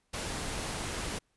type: noise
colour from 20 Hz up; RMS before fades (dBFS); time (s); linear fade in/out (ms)
pink; -36; 0.13-1.19; 10
effects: pink hiss -75 dBFS RMS until 1.36 s + resampled to 24000 Hz